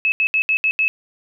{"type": "tone bursts at uneven times", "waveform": "sine", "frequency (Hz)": 2592, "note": "E7", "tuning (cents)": -30, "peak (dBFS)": -14, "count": 6, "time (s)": [[0.05, 0.12], [0.2, 0.27], [0.34, 0.42], [0.49, 0.57], [0.64, 0.71], [0.79, 0.88]], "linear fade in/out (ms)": 0, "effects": []}